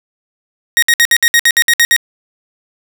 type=tone bursts; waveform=sawtooth; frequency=1875 Hz; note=A#6; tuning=10 cents sharp; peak=-3 dBFS; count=11; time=0.77-1.964 s; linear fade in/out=0 ms; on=54 ms; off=60 ms; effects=none